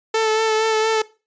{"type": "tone with vibrato", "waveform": "sawtooth", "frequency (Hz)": 440, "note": "A4", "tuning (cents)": 0, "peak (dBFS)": -12, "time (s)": [0.14, 1.02], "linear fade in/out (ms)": 5, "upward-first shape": "sine", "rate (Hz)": 4.3, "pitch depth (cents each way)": 22, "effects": ["noise-tail reverb RT60 0.3 s tail -19 dB re dry", "resampled to 16000 Hz"]}